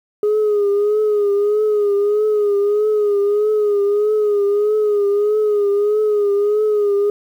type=tone with vibrato; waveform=sine; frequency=415.3 Hz; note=G#4; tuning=in tune; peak=-11 dBFS; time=0.23-7.1 s; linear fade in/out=2 ms; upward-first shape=triangle; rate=1.6 Hz; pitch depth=63 cents each way; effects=tanh soft clip ceiling -11 dBFS + 8-bit